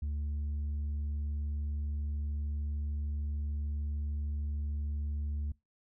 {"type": "tone with tanh clipping", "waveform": "triangle", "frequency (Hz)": 73.4, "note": "D2", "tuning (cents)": 0, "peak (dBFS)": -33, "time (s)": [0.02, 5.52], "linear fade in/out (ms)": 5, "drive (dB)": 8, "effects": ["noise-tail reverb RT60 0.2 s tail -22 dB re dry"]}